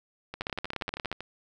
two click trains, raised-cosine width 0.3 ms, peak -15 / -21 dBFS, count 13 / 12, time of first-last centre 0.41-1.116 / 0.34-1.206 s, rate 17 / 12.7 Hz, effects none

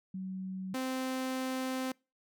sine / sawtooth tone pair in turn, 188.3 / 259.8 Hz, F#3 / C4, +31 / -12 cents, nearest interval tritone, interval 557 cents, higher second, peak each -36 / -29 dBFS, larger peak second, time 0.14-0.74 / 0.74-1.92 s, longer second, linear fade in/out 5 ms, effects noise-tail reverb RT60 0.3 s tail -26 dB re dry

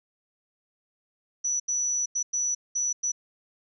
sine tone bursts at uneven times, 5920 Hz, F#8, in tune, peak -24 dBFS, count 6, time 1.44-1.6 / 1.68-2.06 / 2.15-2.23 / 2.33-2.55 / 2.75-2.93 / 3.03-3.12 s, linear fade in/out 10 ms, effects none

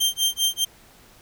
sawtooth tone with tremolo, 3157 Hz, G7, 12 cents sharp, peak -14 dBFS, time 0-0.65 s, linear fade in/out 10 ms, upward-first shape sine, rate 5 Hz, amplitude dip 100%, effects pink hiss -52 dBFS RMS until 1.21 s

